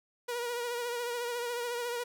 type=tone with vibrato; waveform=sawtooth; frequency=479.8 Hz; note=A#4; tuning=50 cents sharp; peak=-29 dBFS; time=0.28-2.04 s; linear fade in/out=10 ms; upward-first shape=triangle; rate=14 Hz; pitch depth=46 cents each way; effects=none